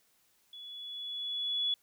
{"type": "tone with level ramp", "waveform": "sine", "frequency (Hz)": 3404, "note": "G#7", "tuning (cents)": 42, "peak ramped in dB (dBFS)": [-45, -27], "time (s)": [0.53, 1.74], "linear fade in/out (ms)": 2, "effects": ["white hiss -70 dBFS RMS until 1.82 s"]}